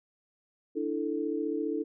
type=chord; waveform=sine; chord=D suspended second; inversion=none; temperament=equal with one note detuned; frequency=294.7 / 329.6 / 440 Hz; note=D4 / E4 / A4; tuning=+6 / 0 / 0 cents; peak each=-33 dBFS; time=0.75-1.84 s; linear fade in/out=20 ms; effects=none